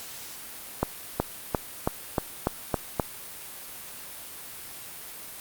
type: accelerating click train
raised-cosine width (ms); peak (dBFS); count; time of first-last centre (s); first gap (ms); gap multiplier
1; -8; 8; 0.83-2.998; 370; 0.94
effects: white hiss -41 dBFS RMS until 5.4 s + Opus 48 kbps